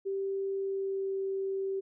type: tone with pitch glide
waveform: sine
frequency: 390.4 to 387.5 Hz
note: G4 to G4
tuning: -7 to -20 cents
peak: -30 dBFS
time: 0.05-1.81 s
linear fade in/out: 20 ms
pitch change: -13 cents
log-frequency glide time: 0.54-1.18 s
effects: none